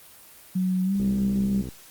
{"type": "tone with pitch glide", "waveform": "sine", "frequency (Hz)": [185, 198.28], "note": ["F#3", "G3"], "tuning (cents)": [0, 20], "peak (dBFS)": -21, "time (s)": [0.55, 1.62], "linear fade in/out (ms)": 10, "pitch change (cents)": 120, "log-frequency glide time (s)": [0.84, 0.94]}
{"type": "click train", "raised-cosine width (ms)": 3, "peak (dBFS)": -22, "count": 45, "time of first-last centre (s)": [1, 1.688], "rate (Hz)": 64}
{"effects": ["white hiss -49 dBFS RMS until 1.9 s", "Opus 32 kbps"]}